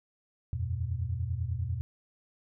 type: chord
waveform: sine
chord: E suspended second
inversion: none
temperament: equal with one note detuned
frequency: 82.41 / 92.5 / 120.65 Hz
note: E2 / F#2 / B2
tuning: 0 / 0 / -40 cents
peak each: -34 dBFS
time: 0.53-1.81 s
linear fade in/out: 0 ms
effects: none